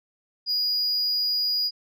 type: tone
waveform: sine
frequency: 4894 Hz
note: D#8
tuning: 29 cents flat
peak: -19 dBFS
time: 0.46-1.71 s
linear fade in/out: 50 ms
effects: tanh soft clip ceiling -21 dBFS